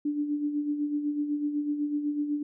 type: tone with tremolo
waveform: sine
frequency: 293.7 Hz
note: D4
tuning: in tune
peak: -24 dBFS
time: 0.05-2.43 s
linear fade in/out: 5 ms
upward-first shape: sine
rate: 8 Hz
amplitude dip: 55%
effects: none